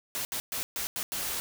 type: noise bursts at uneven times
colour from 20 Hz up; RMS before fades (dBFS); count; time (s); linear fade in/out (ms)
white; -33; 6; 0.15-0.25 / 0.32-0.4 / 0.52-0.63 / 0.76-0.87 / 0.96-1.03 / 1.12-1.4; 0
effects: none